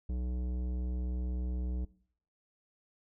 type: tone with tanh clipping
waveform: sine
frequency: 61.74 Hz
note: B1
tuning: in tune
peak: -34 dBFS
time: 0.09-1.85 s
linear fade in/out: 5 ms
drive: 14 dB
effects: noise-tail reverb RT60 0.6 s tail -20 dB re dry